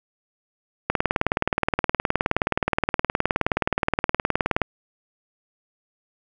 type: click train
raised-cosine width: 0.5 ms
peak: -4 dBFS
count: 72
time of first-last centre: 0.9-4.617 s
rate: 19.1 Hz
effects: none